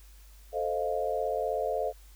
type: chord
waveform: sine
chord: F dominant seventh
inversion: first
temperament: equal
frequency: 440 / 523.3 / 622.3 / 698.5 Hz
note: A4 / C5 / Eb5 / F5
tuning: 0 / 0 / 0 / 0 cents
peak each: -33 dBFS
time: 0.52-1.93 s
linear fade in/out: 50 ms
effects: added 50 Hz sine -50 dBFS peak until 2.15 s + white hiss -60 dBFS RMS until 2.15 s